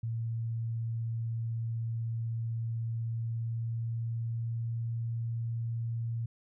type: tone with pitch glide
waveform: sine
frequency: 114.5 to 115.63 Hz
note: A#2 to A#2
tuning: -31 to -14 cents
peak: -31 dBFS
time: 0.03-6.26 s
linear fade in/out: 5 ms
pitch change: +17 cents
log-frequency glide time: 2.94-4.85 s
effects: none